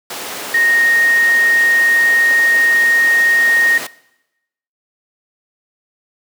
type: tone in noise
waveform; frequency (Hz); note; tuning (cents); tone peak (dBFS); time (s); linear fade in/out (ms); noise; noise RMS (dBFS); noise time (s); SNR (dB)
sine; 1860; A#6; -4; -10; 0.54-3.78; 5; pink; -24; 0.1-3.87; +11
effects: noise-tail reverb RT60 0.9 s tail -20 dB re dry + high-pass 400 Hz 12 dB/octave